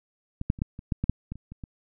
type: clicks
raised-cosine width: 5 ms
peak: -18 / -10 / -28 / -13 / -26 / -13 / -14 / -8 / -21 / -30 / -28 / -25 dBFS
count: 12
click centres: 0.414 / 0.501 / 0.589 / 0.619 / 0.791 / 0.922 / 1.04 / 1.096 / 1.32 / 1.356 / 1.52 / 1.638 s
effects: none